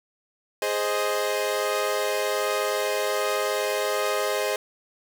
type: chord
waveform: sawtooth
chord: Ab major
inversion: none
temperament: equal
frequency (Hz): 415.3 / 523.3 / 622.3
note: Ab4 / C5 / Eb5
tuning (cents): 0 / 0 / 0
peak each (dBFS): -24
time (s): 0.62-4.56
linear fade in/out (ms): 2
effects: none